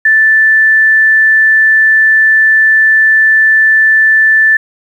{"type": "tone", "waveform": "sine", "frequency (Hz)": 1760, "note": "A6", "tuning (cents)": 0, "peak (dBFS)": -4, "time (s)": [0.05, 4.57], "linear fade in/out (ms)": 5, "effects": ["7-bit"]}